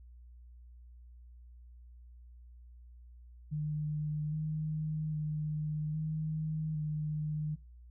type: tone with pitch steps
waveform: sine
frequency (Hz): 151.4 / 155.2 / 152.7 / 156.5 / 152.6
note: D#3 / D#3 / D#3 / D#3 / D#3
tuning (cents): -47 / -4 / -32 / +10 / -33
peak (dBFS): -32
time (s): 3.51-7.56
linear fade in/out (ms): 20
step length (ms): 810
effects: noise-tail reverb RT60 0.3 s tail -22 dB re dry + added 60 Hz sine -51 dBFS peak until 7.9 s

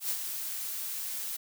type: noise with ADSR envelope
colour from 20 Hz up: blue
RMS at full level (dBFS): -30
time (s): 0-1.37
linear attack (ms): 100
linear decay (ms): 65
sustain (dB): -6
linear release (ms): 12
effects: none

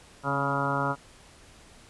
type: harmonic tone with a mistuned harmonic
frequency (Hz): 140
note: C#3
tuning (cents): +18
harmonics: 1 / 2 / 3 / 4 / 5 / 6 / 7 / 8 / 9 / 10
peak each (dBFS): -32 / -34 / -38 / -34 / -36 / -36 / -32 / -38 / -32 / -33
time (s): 0.23-0.96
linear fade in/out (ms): 50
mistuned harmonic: 2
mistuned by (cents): -34
effects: pink hiss -53 dBFS RMS until 1.89 s + resampled to 24000 Hz

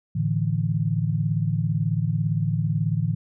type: chord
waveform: sine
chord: A suspended fourth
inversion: none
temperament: equal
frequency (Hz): 110 / 146.83 / 164.81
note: A2 / D3 / E3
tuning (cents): 0 / 0 / 0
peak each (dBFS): -25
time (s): 0.15-3.15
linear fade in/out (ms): 10
effects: none

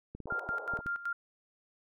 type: clicks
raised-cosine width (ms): 3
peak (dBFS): -30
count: 8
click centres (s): 0.15 / 0.203 / 0.257 / 0.324 / 0.491 / 0.737 / 0.79 / 0.861
type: band-pass noise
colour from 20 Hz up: pink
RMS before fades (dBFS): -45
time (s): 0.27-0.81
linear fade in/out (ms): 2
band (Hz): 400 to 980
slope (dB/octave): 48
type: tone with tremolo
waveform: sine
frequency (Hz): 1396.9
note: F6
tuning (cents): 0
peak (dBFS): -31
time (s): 0.3-1.13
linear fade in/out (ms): 5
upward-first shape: square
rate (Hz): 5.3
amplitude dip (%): 75
effects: none

